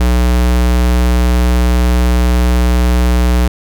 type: tone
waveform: square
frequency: 61 Hz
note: B1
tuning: 21 cents flat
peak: -9 dBFS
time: 0-3.48 s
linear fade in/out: 5 ms
effects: none